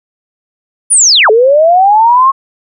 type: linear two-way sweep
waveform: sine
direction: down then up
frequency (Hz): 9956 to 418.9 to 1096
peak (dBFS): -3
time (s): 0.9-2.32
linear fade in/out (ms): 20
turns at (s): 1.3
effects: none